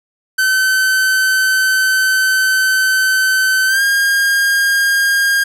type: tone with pitch glide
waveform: 45% pulse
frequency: 1531 to 1616.4 Hz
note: G6 to G#6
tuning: -41 to -47 cents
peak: -11 dBFS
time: 0.38-5.44 s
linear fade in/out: 10 ms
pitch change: +94 cents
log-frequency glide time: 3.67-3.82 s
effects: none